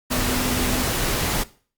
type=tone in noise; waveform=sine; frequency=250.3 Hz; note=B3; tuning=23 cents sharp; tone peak=-26 dBFS; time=0.1-0.84 s; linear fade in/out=20 ms; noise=pink; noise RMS=-23 dBFS; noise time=0.1-1.44 s; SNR=-6 dB; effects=noise-tail reverb RT60 0.4 s tail -18 dB re dry + Opus 48 kbps